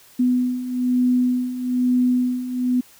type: beating tone pair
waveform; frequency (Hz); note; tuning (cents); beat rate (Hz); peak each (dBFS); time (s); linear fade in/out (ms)
sine; 248.8 / 249.9; B3 / B3; +13 / +21; 1.1; -23 / -18; 0.19-2.81; 10
effects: white hiss -50 dBFS RMS until 2.99 s